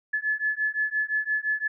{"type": "beating tone pair", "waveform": "sine", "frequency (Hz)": [1718, 1723.8], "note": ["A6", "A6"], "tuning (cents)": [-42, -36], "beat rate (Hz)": 5.8, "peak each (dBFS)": -27, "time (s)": [0.13, 1.68], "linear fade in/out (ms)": 10, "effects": []}